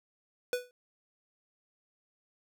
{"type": "tone with exponential decay", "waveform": "square", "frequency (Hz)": 493.9, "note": "B4", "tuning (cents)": 0, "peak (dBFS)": -26, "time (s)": [0.53, 0.71], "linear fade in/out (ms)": 1, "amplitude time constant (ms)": 38, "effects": []}